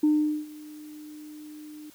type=tone with ADSR envelope; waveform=sine; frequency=302.7 Hz; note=D#4; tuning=48 cents flat; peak=-16 dBFS; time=0.03-1.9 s; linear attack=7 ms; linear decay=420 ms; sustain=-24 dB; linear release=3 ms; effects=tanh soft clip ceiling -14 dBFS + white hiss -55 dBFS RMS until 1.94 s